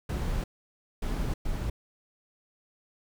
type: noise bursts at uneven times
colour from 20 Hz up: brown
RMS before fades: -30 dBFS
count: 3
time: 0.09-0.44 / 1.02-1.34 / 1.45-1.7 s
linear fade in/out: 5 ms
effects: none